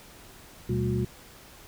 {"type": "tone cluster", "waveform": "sine", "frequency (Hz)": [75.2, 122.7, 193.3, 222.7, 361.6], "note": ["D2", "B2", "G3", "A3", "F#4"], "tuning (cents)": [42, -11, -24, 21, -40], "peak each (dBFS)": [-35, -27, -31, -35, -31], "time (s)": [0.69, 1.05], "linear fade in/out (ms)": 5, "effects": ["pink hiss -50 dBFS RMS until 1.67 s"]}